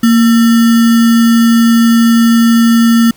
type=tone with sample-and-hold; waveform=sine; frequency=231.1 Hz; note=A#3; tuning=15 cents flat; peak=-4 dBFS; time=0.03-3.11 s; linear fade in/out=5 ms; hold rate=1575 Hz; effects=pink hiss -45 dBFS RMS until 3.16 s